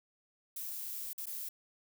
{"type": "noise with dropouts", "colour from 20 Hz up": "violet", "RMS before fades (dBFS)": -41, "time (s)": [0.56, 1.49], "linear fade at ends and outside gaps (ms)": 5, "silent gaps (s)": [[1.132, 1.179], [1.258, 1.267]], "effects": []}